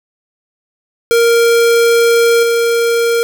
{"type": "tone with level steps", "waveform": "square", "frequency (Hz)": 466.2, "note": "A#4", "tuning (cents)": 0, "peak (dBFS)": [-8, -11], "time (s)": [1.11, 3.23], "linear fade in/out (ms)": 0, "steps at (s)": 2.43, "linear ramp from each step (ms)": 2, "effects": []}